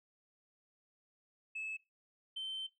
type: tone pair in turn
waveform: sine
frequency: 2603 / 3096 Hz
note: E7 / G7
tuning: -22 / -22 cents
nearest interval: minor third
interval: 300 cents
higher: second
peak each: -37 / -36 dBFS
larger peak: second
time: 1.55-1.77 / 2.36-2.67 s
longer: second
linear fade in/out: 10 ms
effects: noise-tail reverb RT60 0.2 s tail -17 dB re dry + tanh soft clip ceiling -36 dBFS